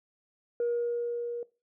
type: tone with level ramp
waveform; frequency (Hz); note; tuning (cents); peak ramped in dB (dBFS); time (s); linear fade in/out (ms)
sine; 475.6; A#4; +35; -24 to -33; 0.6-1.43; 2
effects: noise-tail reverb RT60 0.3 s tail -20 dB re dry + tanh soft clip ceiling -23 dBFS